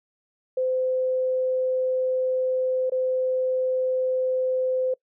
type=tone with dropouts; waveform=sine; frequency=514 Hz; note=C5; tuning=31 cents flat; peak=-21 dBFS; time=0.57-4.94 s; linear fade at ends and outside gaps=5 ms; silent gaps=2.898-2.919 s; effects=noise-tail reverb RT60 0.1 s tail -24 dB re dry